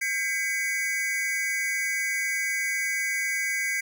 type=tone cluster; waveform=square; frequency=1603 / 2015 / 2243 Hz; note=G6 / B6 / C#7; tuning=+38 / +34 / +20 cents; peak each=-35 / -29 / -30 dBFS; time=0.01-3.81 s; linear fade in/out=10 ms; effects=none